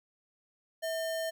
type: tone with sample-and-hold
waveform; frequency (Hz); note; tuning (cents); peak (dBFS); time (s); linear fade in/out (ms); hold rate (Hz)
sine; 650; E5; -24; -31; 0.82-1.31; 20; 2450
effects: none